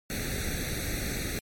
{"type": "noise with comb filter", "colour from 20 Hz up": "pink", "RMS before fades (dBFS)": -32, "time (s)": [0.1, 1.39], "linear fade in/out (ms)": 0, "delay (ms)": 0.49, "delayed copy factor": 0.9, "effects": ["MP3 64 kbps"]}